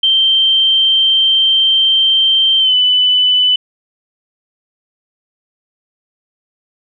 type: tone with pitch glide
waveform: sine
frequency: 3136 to 2996 Hz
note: G7 to F#7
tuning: 0 to +21 cents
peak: -8 dBFS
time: 0.03-3.56 s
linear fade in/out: 5 ms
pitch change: -79 cents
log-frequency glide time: 2.59-2.75 s
effects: none